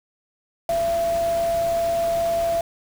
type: tone in noise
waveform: sine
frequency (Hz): 674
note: E5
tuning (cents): +38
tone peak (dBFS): -19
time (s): 0.69-2.61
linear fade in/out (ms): 2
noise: pink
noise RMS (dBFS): -35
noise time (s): 0.69-2.61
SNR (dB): +13
effects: none